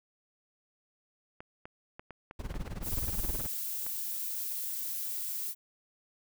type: clicks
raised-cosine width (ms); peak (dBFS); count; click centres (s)
0.5; -29; 8; 1.405 / 1.655 / 1.995 / 2.107 / 2.311 / 2.542 / 2.677 / 3.865
type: noise with tremolo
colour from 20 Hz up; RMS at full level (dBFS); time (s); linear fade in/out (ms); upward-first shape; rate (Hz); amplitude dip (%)
brown; -33; 2.39-3.47; 5; sine; 19; 85
type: noise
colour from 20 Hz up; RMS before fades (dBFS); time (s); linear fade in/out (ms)
violet; -36; 2.82-5.55; 50
effects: none